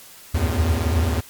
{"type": "tone cluster", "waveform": "square", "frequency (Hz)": [72.7, 80.3, 83.4, 91.7, 110.5], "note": ["D2", "E2", "E2", "F#2", "A2"], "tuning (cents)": [-17, -45, 21, -15, 8], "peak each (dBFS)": [-25, -23, -24, -27, -29], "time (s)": [0.34, 1.21], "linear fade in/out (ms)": 10, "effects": ["white hiss -44 dBFS RMS until 1.29 s", "MP3 96 kbps"]}